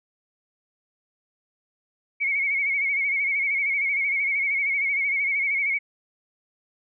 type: tone with vibrato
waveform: sine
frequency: 2217 Hz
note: C#7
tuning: in tune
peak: -21 dBFS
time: 2.2-5.79 s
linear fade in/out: 20 ms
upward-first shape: sine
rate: 13 Hz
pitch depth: 63 cents each way
effects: none